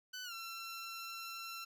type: tone with pitch glide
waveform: 15% pulse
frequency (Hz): 1500 to 1351.9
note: F#6 to E6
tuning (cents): +23 to +43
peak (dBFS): -37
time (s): 0.13-1.65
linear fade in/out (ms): 10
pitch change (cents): -180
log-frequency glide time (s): 0.24-0.33
effects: none